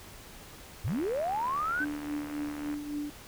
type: linear sweep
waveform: sine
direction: up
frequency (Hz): 70.2 to 1568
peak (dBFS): -28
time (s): 0.84-1.85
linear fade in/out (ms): 10
type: click train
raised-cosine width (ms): 0.5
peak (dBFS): -28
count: 140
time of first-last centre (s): 0.88-2.741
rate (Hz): 74.7
type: tone with tremolo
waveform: sine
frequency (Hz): 293.7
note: D4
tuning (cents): 0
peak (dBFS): -30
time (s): 1.8-3.1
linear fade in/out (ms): 5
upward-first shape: triangle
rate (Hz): 3.6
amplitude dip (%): 65
effects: pink hiss -49 dBFS RMS until 3.27 s